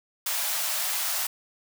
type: high-pass noise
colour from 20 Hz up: white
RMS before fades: -28 dBFS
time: 0.26-1.27 s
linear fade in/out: 5 ms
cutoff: 580 Hz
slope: 96 dB/octave
effects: none